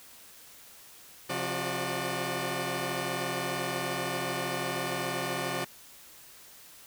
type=tone cluster; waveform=10% pulse; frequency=134 / 176.1 / 365.1 / 595 Hz; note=C3 / F3 / F#4 / D5; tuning=+42 / +15 / -23 / +22 cents; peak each=-28 dBFS; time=1.29-5.65 s; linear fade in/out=10 ms; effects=white hiss -52 dBFS RMS until 6.86 s